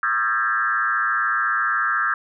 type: tone with frequency modulation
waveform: sine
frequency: 1459 Hz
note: F#6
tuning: 25 cents flat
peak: -18 dBFS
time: 0.03-2.14 s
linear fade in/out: 2 ms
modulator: 116 Hz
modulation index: 2.3
effects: none